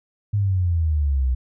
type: exponential sweep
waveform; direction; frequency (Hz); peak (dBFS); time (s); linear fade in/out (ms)
sine; down; 105 to 61.7; -17; 0.33-1.35; 10
effects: none